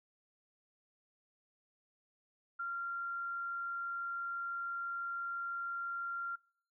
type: tone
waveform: sine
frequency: 1383 Hz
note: F6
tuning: 17 cents flat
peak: -36 dBFS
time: 2.59-6.36 s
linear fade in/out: 10 ms
effects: noise-tail reverb RT60 0.5 s tail -25 dB re dry